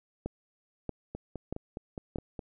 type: two click trains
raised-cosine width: 2 ms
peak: -24 / -20 dBFS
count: 7 / 4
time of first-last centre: 1.15-2.392 / 0.26-2.159 s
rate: 4.83 / 1.58 Hz
effects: none